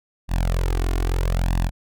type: tone with flanger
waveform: sawtooth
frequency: 43.6 Hz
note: F1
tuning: 2 cents flat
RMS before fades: -21 dBFS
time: 0.28-1.71 s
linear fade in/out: 50 ms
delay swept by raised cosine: 1.1 to 2.8 ms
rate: 0.78 Hz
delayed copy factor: +0.85
effects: none